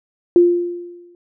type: tone with exponential decay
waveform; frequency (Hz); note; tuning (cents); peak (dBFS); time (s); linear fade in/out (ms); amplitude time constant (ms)
sine; 349.2; F4; 0; -5; 0.36-1.15; 1; 170
effects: none